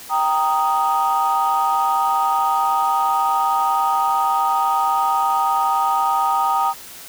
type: chord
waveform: sine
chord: Eb major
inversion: first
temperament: equal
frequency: 784 / 932.3 / 1244.5 Hz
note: G5 / Bb5 / Eb6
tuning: 0 / 0 / 0 cents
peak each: -19 dBFS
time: 0.09-6.74 s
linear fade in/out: 50 ms
effects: tanh soft clip ceiling -9 dBFS + white hiss -38 dBFS RMS until 7.08 s